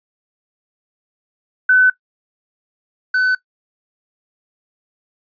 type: tone pair in turn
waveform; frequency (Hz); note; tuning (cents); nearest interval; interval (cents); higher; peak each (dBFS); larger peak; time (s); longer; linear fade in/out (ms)
sine / triangle; 1509 / 1509; F#6 / F#6; +34 / +34; unison; 0; neither; -8 / -11; first; 1.69-1.9 / 3.14-3.35; neither; 5
effects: noise-tail reverb RT60 0.1 s tail -18 dB re dry + resampled to 11025 Hz